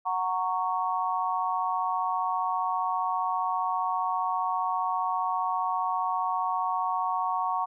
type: chord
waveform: sine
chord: F# major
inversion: none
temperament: just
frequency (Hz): 740 / 925 / 1110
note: F#5 / A#5 / C#6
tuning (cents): 0 / -14 / +2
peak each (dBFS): -30 / -30 / -29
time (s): 0.05-7.66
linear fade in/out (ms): 20
effects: none